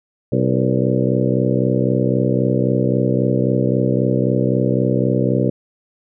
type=harmonic tone with a mistuned harmonic; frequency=63.8 Hz; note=C2; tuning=43 cents flat; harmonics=2 / 3 / 4 / 5 / 6 / 7 / 8 / 9; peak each=-19 / -21 / -22 / -23 / -24 / -24 / -25 / -26 dBFS; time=0.32-5.5 s; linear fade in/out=5 ms; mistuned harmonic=7; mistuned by=+77 cents; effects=none